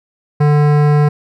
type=tone with hard clipping; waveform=sine; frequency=147.9 Hz; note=D3; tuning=13 cents sharp; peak=-10 dBFS; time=0.4-1.09 s; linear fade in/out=10 ms; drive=17 dB; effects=none